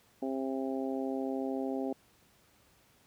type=harmonic tone; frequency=133.2 Hz; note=C3; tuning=31 cents sharp; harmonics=2 / 3 / 4 / 5 / 6; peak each=-34 / -38 / -40 / -42 / -44 dBFS; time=0.22-1.93 s; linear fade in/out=5 ms; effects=pink hiss -65 dBFS RMS until 3.06 s + high-pass 60 Hz 12 dB/octave